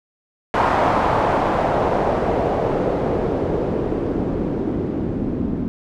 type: noise with low-pass filter sweep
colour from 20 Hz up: white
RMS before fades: -20 dBFS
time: 0.54-5.68 s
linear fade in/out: 0 ms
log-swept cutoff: 1000 to 240 Hz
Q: 1.7
effects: none